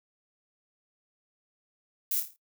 violet noise with echo, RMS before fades -29 dBFS, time 2.11-2.2 s, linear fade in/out 2 ms, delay 27 ms, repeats 6, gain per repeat -6 dB, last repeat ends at 2.362 s, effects noise-tail reverb RT60 0.1 s tail -19 dB re dry

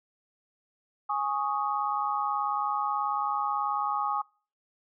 sine chord, Ab suspended fourth, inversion none, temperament just, 830.6 / 1107.5 / 1245.9 Hz, Ab5 / Db6 / Eb6, 0 / -2 / +2 cents, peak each -30 / -31 / -31 dBFS, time 1.09-4.22 s, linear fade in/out 10 ms, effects noise-tail reverb RT60 0.4 s tail -26 dB re dry

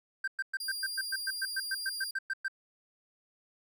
triangle tone bursts, 1568 Hz, G6, in tune, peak -28 dBFS, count 16, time 0.24-2.482 s, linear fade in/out 5 ms, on 37 ms, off 110 ms
sawtooth tone, 4803 Hz, D8, 38 cents sharp, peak -33 dBFS, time 0.6-2.11 s, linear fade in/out 5 ms
effects none

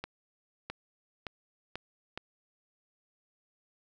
accelerating click train, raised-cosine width 0.3 ms, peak -21 dBFS, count 5, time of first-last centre 0.04-2.176 s, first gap 660 ms, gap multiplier 0.86, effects none

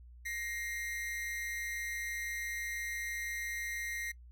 45% pulse ring-modulated tone, 1995 Hz, B6, 17 cents sharp, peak -34 dBFS, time 0.25-4.12 s, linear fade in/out 10 ms, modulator 113 Hz, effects noise-tail reverb RT60 0.1 s tail -22 dB re dry + added 60 Hz sine -51 dBFS peak until 4.31 s

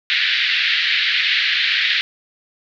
pink band-pass noise, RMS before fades -18 dBFS, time 0.1-2.01 s, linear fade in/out 0 ms, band 1700 to 4200 Hz, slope 48 dB/octave, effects none

